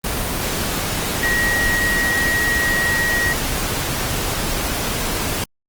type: tone in noise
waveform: sine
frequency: 1900 Hz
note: A#6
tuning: 33 cents sharp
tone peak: -17 dBFS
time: 1.23-3.33 s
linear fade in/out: 2 ms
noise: pink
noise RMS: -22 dBFS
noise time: 0.04-5.44 s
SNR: +2 dB
effects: Opus 24 kbps